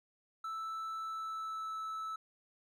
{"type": "tone with pitch glide", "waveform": "triangle", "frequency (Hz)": [1318.5, 1308.6], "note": ["E6", "E6"], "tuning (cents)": [0, -13], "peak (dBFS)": -36, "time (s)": [0.44, 2.16], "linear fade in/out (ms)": 5, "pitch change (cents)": -13, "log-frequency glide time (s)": [0.98, 1.76], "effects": []}